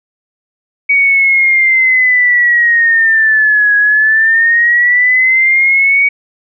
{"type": "linear two-way sweep", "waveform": "sine", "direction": "down then up", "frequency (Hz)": [2255, 1661.2, 2255], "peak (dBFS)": -6, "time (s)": [0.89, 6.09], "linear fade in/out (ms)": 10, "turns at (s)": 3.76, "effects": []}